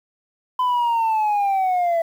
sine linear sweep, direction down, 1014 to 659.3 Hz, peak -14 dBFS, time 0.59-2.02 s, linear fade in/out 5 ms, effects tanh soft clip ceiling -16 dBFS + 8-bit

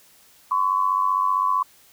sine tone pair together, 1027 / 1122.5 Hz, C6 / C#6, -33 / +21 cents, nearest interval major second, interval 154 cents, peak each -21 dBFS, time 0.51-1.63 s, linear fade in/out 5 ms, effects white hiss -54 dBFS RMS until 1.92 s

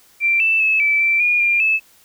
sine tone with pitch steps, 2356 / 2650 / 2600 / 2316 / 2340 / 2434 / 2397 / 2611 Hz, D7 / E7 / E7 / D7 / D7 / D#7 / D7 / E7, +5 / +9 / -24 / -25 / -7 / -39 / +35 / -17 cents, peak -13 dBFS, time 0.2-1.8 s, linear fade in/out 50 ms, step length 200 ms, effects white hiss -52 dBFS RMS until 2.04 s

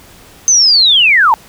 sine linear sweep, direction down, 6300 to 830.6 Hz, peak -5 dBFS, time 0.48-1.34 s, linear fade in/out 0 ms, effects pink hiss -40 dBFS RMS until 1.48 s

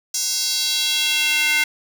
square tone with high-pass filter sweep, 301.7 Hz, D4, 47 cents sharp, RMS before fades -20 dBFS, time 0.14-1.64 s, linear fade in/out 5 ms, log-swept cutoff 5900 to 2100 Hz, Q 2.7, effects none

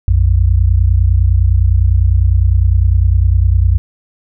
sine tone pair together, 59.81 / 89.7 Hz, A#1 / F2, +45 / +47 cents, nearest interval perfect fifth, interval 702 cents, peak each -10 dBFS, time 0.08-3.78 s, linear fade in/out 0 ms, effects none

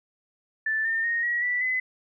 sine tone with pitch steps, 1760 / 1809.5 / 1860.4 / 1912.7 / 1966.4 / 2022 Hz, A6 / A6 / A#6 / A#6 / B6 / B6, 0 / +48 / -4 / +44 / -8 / +40 cents, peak -23 dBFS, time 0.66-1.8 s, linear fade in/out 5 ms, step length 190 ms, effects none

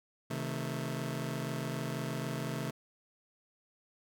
sawtooth chord, A diminished, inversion first, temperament just, 132 / 158.4 / 220 Hz, C3 / Eb3 / A3, +16 / +31 / 0 cents, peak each -34 / -35 / -37 dBFS, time 0.3-2.71 s, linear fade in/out 10 ms, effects none

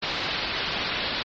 white low-pass noise, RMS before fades -29 dBFS, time 0.02-1.23 s, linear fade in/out 10 ms, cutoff 4600 Hz, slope 48 dB/octave, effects MP3 32 kbps

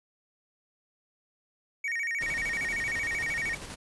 triangle tone with vibrato, 2046 Hz, C7, 39 cents flat, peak -27 dBFS, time 1.84-3.55 s, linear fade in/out 5 ms, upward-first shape square, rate 13 Hz, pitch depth 170 cents each way
pink noise with tremolo, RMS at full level -40 dBFS, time 2.2-3.76 s, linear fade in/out 20 ms, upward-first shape square, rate 12 Hz, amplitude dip 35%
effects resampled to 24000 Hz

